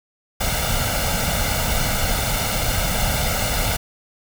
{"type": "noise with comb filter", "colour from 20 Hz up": "pink", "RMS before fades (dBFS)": -21, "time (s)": [0.4, 3.77], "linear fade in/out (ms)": 10, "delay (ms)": 1.4, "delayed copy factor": 0.7, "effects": []}